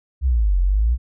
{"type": "exponential two-way sweep", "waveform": "sine", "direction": "down then up", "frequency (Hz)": [69.8, 43.65, 63.2], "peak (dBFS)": -14, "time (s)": [0.21, 0.98], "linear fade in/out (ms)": 50, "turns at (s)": 0.6, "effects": []}